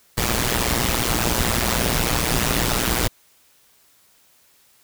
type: noise with amplitude modulation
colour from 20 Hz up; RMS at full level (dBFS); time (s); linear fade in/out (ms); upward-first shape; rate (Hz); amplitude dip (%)
pink; -17; 0.17-3.08; 10; sine; 119; 90
effects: white hiss -57 dBFS RMS until 4.83 s